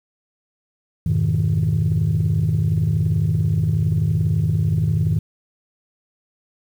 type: chord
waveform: sine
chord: F half-diminished seventh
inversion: none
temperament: just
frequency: 87.31 / 104.77 / 125.72 / 157.15 Hz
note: F2 / Ab2 / Cb3 / Eb3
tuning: 0 / +16 / +31 / +18 cents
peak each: -23 / -19 / -24 / -18 dBFS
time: 1.06-5.19 s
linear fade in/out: 5 ms
effects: tanh soft clip ceiling -11 dBFS + 8-bit